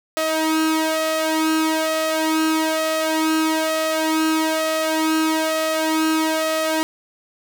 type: tone with flanger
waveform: sawtooth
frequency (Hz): 316.9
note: D#4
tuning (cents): +32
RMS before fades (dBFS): -20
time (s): 0.17-6.83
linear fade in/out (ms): 0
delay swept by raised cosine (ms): 1.5 to 2.44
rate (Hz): 1.1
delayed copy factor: +0.7
effects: none